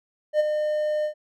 triangle tone with ADSR envelope, 606 Hz, D#5, 46 cents flat, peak -13 dBFS, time 0.33-1.14 s, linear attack 67 ms, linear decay 21 ms, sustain -7 dB, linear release 93 ms, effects none

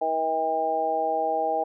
harmonic tone, 160 Hz, D#3, 49 cents sharp, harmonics 2 / 3 / 4 / 5, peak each -37 / -30 / -27 / -25 dBFS, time 0.01-1.64 s, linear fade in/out 10 ms, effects none

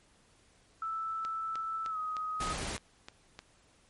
sine tone with pitch glide, 1318.5 to 1258.2 Hz, E6 to D#6, 0 to +19 cents, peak -33 dBFS, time 0.82-2.53 s, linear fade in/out 2 ms, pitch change -81 cents, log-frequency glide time 1.89-1.98 s
click train, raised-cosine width 0.2 ms, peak -26 dBFS, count 8, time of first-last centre 1.25-3.391 s, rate 3.27 Hz
pink noise, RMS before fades -37 dBFS, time 2.4-2.77 s, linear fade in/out 5 ms
effects pink hiss -65 dBFS RMS until 3.89 s + MP3 48 kbps

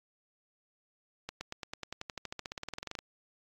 accelerating click train, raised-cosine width 0.2 ms, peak -21 dBFS, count 25, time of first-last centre 1.29-2.989 s, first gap 120 ms, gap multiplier 0.95, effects AAC 48 kbps

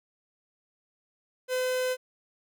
45% pulse tone, 509 Hz, C5, 48 cents flat, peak -26 dBFS, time 1.48-1.97 s, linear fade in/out 50 ms, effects none

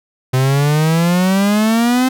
45% pulse exponential sweep, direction up, 127.5 to 261.1 Hz, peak -11 dBFS, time 0.33-2.09 s, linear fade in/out 10 ms, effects none

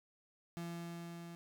35% pulse tone with level ramp, 170 Hz, F3, 46 cents flat, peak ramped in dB -39 to -46 dBFS, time 0.57-1.35 s, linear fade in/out 0 ms, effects none

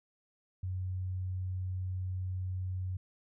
sine tone, 92.5 Hz, F#2, in tune, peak -33 dBFS, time 0.63-2.97 s, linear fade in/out 5 ms, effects none

